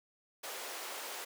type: high-pass noise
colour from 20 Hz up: pink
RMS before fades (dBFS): -43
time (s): 0.43-1.25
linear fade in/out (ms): 10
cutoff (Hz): 430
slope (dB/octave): 24
effects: none